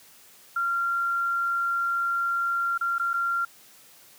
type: tone with dropouts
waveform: sine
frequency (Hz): 1381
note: F6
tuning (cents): -20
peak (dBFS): -23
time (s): 0.56-3.45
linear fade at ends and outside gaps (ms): 5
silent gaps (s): 2.778-2.81 / 2.983-2.996 / 3.133-3.139
effects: white hiss -53 dBFS RMS until 4.18 s + high-pass 100 Hz 12 dB/octave